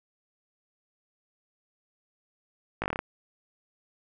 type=slowing click train; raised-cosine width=0.5 ms; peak=-14 dBFS; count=8; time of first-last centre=2.82-2.991 s; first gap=18 ms; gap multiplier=1.1; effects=none